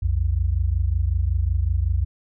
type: tone pair together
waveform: sine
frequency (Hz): 61.3 / 86.69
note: B1 / F2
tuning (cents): -12 / -12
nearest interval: tritone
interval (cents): 600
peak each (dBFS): -21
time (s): 0.02-2.05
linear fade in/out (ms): 10
effects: none